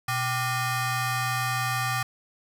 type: ring-modulated tone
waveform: 20% pulse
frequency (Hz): 651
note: E5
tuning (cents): -22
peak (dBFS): -17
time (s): 0.08-2.03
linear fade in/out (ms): 5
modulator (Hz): 528
effects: none